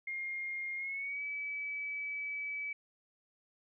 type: tone with pitch glide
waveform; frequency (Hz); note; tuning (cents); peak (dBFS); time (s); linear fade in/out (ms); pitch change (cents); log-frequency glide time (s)
sine; 2127 to 2293; C7 to D7; +28 to -42; -36; 0.07-2.73; 5; +130; 0.76-1.23
effects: none